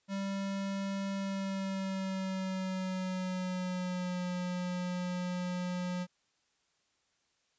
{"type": "tone with pitch glide", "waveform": "square", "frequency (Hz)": [196, 179.73], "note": ["G3", "F3"], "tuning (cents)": [0, 50], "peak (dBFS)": -34, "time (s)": [0.08, 6.07], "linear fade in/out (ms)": 50, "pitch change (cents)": -150, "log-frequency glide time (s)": [1.14, 4.23], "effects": ["white hiss -75 dBFS RMS until 7.58 s", "resampled to 16000 Hz"]}